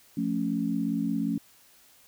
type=chord; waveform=sine; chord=F augmented; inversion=none; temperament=equal; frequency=174.61 / 220 / 277.2 Hz; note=F3 / A3 / C#4; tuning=0 / 0 / 0 cents; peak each=-32 / -29 / -29 dBFS; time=0.17-1.38 s; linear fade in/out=5 ms; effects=white hiss -58 dBFS RMS until 2.07 s